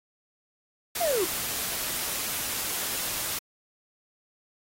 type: noise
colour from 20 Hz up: white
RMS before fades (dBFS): -31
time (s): 0.95-3.39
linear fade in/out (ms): 5
type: linear sweep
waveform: triangle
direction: down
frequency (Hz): 730 to 330.5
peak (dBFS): -22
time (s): 1-1.25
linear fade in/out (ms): 10
effects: AAC 48 kbps